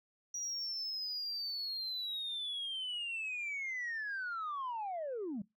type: linear sweep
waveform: sine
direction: down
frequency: 5800 to 183.4 Hz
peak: -35 dBFS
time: 0.34-5.42 s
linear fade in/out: 5 ms
effects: noise-tail reverb RT60 0.2 s tail -22 dB re dry + tanh soft clip ceiling -34 dBFS